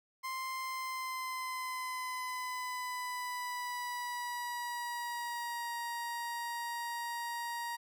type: tone with pitch glide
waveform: 30% pulse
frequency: 1046.5 to 943.2 Hz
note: C6 to A#5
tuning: 0 to +20 cents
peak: -34 dBFS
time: 0.23-7.77 s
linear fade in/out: 20 ms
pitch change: -180 cents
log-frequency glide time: 0.6-5.75 s
effects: none